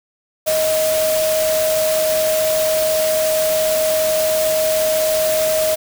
sine tone in noise, 628 Hz, D#5, 16 cents sharp, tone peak -15 dBFS, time 0.46-5.76 s, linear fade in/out 20 ms, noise white, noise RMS -23 dBFS, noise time 0.46-5.76 s, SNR +5 dB, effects none

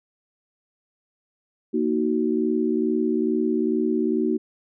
sine chord, D# minor, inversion second, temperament just, 233.3 / 311.1 / 373.4 Hz, A#3 / D#4 / F#4, +2 / 0 / +16 cents, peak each -24 dBFS, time 1.73-4.38 s, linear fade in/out 20 ms, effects none

